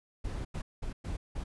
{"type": "noise bursts at uneven times", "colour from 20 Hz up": "brown", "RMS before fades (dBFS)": -36, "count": 5, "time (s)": [[0.24, 0.45], [0.54, 0.62], [0.82, 0.93], [1.04, 1.17], [1.35, 1.44]], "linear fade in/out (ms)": 10, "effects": ["resampled to 24000 Hz"]}